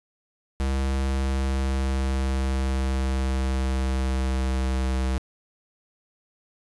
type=tone with pitch glide; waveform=square; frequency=67 to 64.94 Hz; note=C2 to C2; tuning=+42 to -12 cents; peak=-23 dBFS; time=0.6-5.18 s; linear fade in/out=0 ms; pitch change=-54 cents; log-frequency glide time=0.99-5.01 s; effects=resampled to 24000 Hz + 10-bit